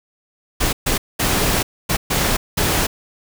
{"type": "noise bursts at uneven times", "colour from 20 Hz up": "pink", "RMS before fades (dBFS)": -18, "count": 6, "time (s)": [[0.6, 0.73], [0.86, 0.98], [1.19, 1.63], [1.89, 1.97], [2.1, 2.37], [2.57, 2.87]], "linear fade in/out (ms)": 10, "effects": []}